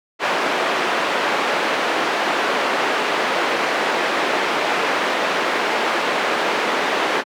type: band-pass noise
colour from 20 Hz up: pink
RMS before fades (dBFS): -20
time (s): 0.19-7.24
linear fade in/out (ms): 50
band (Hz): 400 to 2600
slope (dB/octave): 12
effects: high-pass 200 Hz 12 dB/octave